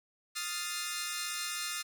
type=chord; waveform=10% pulse; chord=F dominant seventh; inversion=third; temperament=equal; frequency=1244.5 / 1396.9 / 1760 / 2093 Hz; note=Eb6 / F6 / A6 / C7; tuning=0 / 0 / 0 / 0 cents; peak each=-32 dBFS; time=0.35-1.83 s; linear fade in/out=20 ms; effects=none